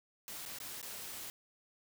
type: noise with dropouts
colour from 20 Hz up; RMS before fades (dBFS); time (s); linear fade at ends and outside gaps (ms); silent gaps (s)
white; -45; 0.28-1.3; 0; 0.453-0.46 / 0.586-0.602 / 0.815-0.828
effects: none